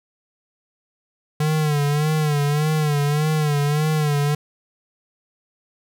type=tone with vibrato; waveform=square; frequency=149.8 Hz; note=D3; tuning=35 cents sharp; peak=-18 dBFS; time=1.4-4.35 s; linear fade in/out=5 ms; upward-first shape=sine; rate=1.7 Hz; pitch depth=71 cents each way; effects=none